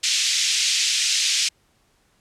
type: band-pass noise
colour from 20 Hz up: white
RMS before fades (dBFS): -21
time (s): 0.03-1.49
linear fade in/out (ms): 10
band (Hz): 2400 to 6800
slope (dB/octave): 24
effects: pink hiss -63 dBFS RMS until 2.2 s + low-pass 11000 Hz 12 dB/octave